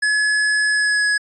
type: tone with pitch glide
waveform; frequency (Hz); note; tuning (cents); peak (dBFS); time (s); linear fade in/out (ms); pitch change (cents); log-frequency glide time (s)
square; 1700 to 1680.5; G#6 to G#6; +40 to +20; -16; 0.02-1.18; 10; -20; 0.71-1.07
effects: resampled to 24000 Hz